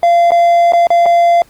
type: tone with dropouts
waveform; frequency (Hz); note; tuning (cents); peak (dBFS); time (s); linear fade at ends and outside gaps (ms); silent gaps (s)
triangle; 688; F5; -26; -4; 0.03-1.42; 1; 0.307-0.318 / 0.722-0.734 / 0.87-0.904 / 1.058-1.062
effects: pink hiss -48 dBFS RMS until 1.49 s + Opus 32 kbps